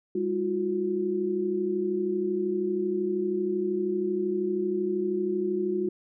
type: tone cluster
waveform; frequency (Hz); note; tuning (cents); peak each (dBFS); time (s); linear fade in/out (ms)
sine; 202.4 / 329.5 / 362.3; G#3 / E4 / F#4; -44 / -1 / -36; -32 / -33 / -26; 0.15-5.89; 5
effects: none